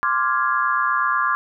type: chord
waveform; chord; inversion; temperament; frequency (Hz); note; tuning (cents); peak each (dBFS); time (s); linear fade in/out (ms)
sine; D half-diminished seventh; third; equal; 1046.5 / 1174.7 / 1396.9 / 1661.2; C6 / D6 / F6 / Ab6; 0 / 0 / 0 / 0; -23 / -21 / -24 / -24; 0.03-1.35; 0
effects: none